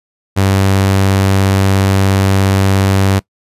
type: tone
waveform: sawtooth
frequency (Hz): 97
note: G2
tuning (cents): -18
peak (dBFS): -5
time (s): 0.36-3.2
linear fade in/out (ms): 20
effects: noise-tail reverb RT60 0.1 s tail -21 dB re dry + resampled to 32000 Hz